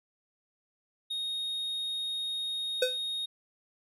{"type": "tone", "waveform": "triangle", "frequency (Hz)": 3725, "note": "A#7", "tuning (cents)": -2, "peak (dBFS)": -30, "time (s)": [1.1, 3.26], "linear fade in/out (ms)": 10}
{"type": "tone with exponential decay", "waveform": "square", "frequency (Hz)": 506, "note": "B4", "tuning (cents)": 42, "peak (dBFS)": -21, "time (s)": [2.82, 2.98], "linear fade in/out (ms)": 5, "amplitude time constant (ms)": 33}
{"effects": ["resampled to 32000 Hz"]}